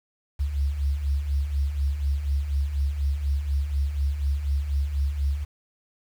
sine beating tone pair, 67 / 71.1 Hz, C2 / C#2, +42 / +45 cents, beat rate 4.1 Hz, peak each -30 / -23 dBFS, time 0.39-5.45 s, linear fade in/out 20 ms, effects 8-bit

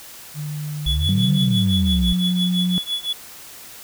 sine tone, 150 Hz, D3, 37 cents sharp, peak -25 dBFS, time 0.34-1.61 s, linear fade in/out 50 ms
triangle tone with tremolo, 3410 Hz, G#7, 45 cents sharp, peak -17 dBFS, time 0.86-3.13 s, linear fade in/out 5 ms, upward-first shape triangle, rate 5.9 Hz, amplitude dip 100%
sine exponential two-way sweep, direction up then down, 57.7 to 150 to 57.7 Hz, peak -18 dBFS, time 0.86-2.13 s, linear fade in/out 5 ms, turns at 1.33 s
sine tone with pitch glide, 189.6 to 180.2 Hz, F#3 to F#3, +43 to -45 cents, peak -17 dBFS, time 1.09-2.78 s, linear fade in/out 0 ms, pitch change -88 cents, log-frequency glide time 1.88-1.97 s
effects tanh soft clip ceiling -7 dBFS + white hiss -40 dBFS RMS until 3.83 s

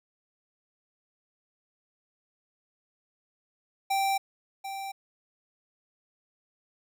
square tone with echo, 782 Hz, G5, 4 cents flat, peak -25 dBFS, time 3.9-4.18 s, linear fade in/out 10 ms, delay 740 ms, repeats 1, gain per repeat -10 dB, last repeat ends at 4.92 s, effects none

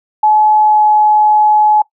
sine tone with pitch glide, 854 to 849.1 Hz, G#5 to G#5, +48 to +38 cents, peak -6 dBFS, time 0.23-1.82 s, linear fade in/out 5 ms, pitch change -10 cents, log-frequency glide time 0.59-0.83 s, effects noise-tail reverb RT60 0.1 s tail -20 dB re dry

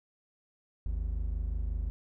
triangle tone pair together, 51.32 / 76.9 Hz, G#1 / D#2, -20 / -20 cents, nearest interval perfect fifth, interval 700 cents, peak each -29 / -35 dBFS, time 0.86-1.9 s, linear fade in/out 0 ms, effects none

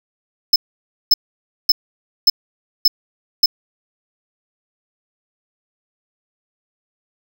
square tone bursts, 5240 Hz, E8, 11 cents flat, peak -8 dBFS, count 6, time 0.53-3.46 s, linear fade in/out 5 ms, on 30 ms, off 550 ms, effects none

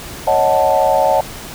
sine chord, D# half-diminished seventh, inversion third, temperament equal with one note detuned, 554.4 / 625.5 / 740 / 880 Hz, C#5 / D#5 / F#5 / A5, 0 / +9 / 0 / 0 cents, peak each -16 dBFS, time 0.27-1.21 s, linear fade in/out 5 ms, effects pink hiss -31 dBFS RMS until 1.54 s

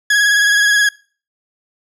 40% pulse tone with vibrato, 1666 Hz, G#6, 5 cents sharp, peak -9 dBFS, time 0.1-0.89 s, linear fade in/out 5 ms, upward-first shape sine, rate 19 Hz, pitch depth 30 cents each way, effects noise-tail reverb RT60 0.4 s tail -23 dB re dry + low-pass 10000 Hz 12 dB/octave

